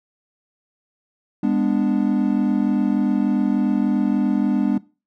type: chord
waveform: triangle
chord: G# diminished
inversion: none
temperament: equal with one note detuned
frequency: 203.5 / 246.9 / 293.7 Hz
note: G#3 / B3 / D4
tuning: -35 / 0 / 0 cents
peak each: -19 dBFS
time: 1.43-4.78 s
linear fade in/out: 5 ms
effects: noise-tail reverb RT60 0.3 s tail -19 dB re dry